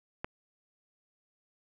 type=click; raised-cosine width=0.5 ms; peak=-19 dBFS; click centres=0.245 s; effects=none